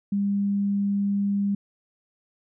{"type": "tone", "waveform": "sine", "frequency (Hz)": 200.6, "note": "G3", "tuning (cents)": 40, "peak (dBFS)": -21, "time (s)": [0.12, 1.55], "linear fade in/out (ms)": 5, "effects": []}